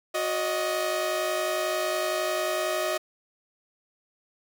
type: tone cluster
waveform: sawtooth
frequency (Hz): 365.1 / 575 / 626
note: F#4 / D5 / D#5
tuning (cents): -23 / -37 / +10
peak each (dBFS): -28 / -32 / -23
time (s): 0.14-2.98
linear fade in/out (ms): 10
effects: none